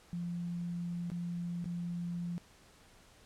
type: tone with dropouts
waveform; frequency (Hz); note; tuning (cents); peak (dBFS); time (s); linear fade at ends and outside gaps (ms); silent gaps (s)
sine; 173.2; F3; -14; -35; 0.13-2.38; 0; 1.101-1.117 / 1.643-1.657
effects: pink hiss -61 dBFS RMS until 3.25 s + low-pass 10000 Hz 12 dB/octave